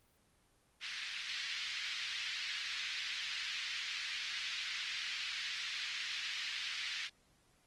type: band-pass noise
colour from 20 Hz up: pink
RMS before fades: -41 dBFS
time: 0.8-7.1 s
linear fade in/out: 50 ms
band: 1900 to 4700 Hz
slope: 24 dB/octave
effects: pink hiss -71 dBFS RMS until 7.66 s + Opus 24 kbps